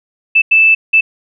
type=tone bursts at uneven times; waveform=sine; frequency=2637 Hz; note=E7; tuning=in tune; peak=-5 dBFS; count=3; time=0.35-0.42 / 0.51-0.75 / 0.93-1.01 s; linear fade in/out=10 ms; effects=none